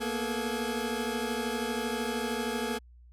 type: tone cluster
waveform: 25% pulse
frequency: 230.9 / 243.8 / 429.7 / 1656 Hz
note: A#3 / B3 / A4 / G#6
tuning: -16 / -22 / -41 / -5 cents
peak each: -31 / -32 / -31 / -36 dBFS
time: 0-2.79 s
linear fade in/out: 20 ms
effects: added 60 Hz sine -51 dBFS peak until 3.12 s + resampled to 32000 Hz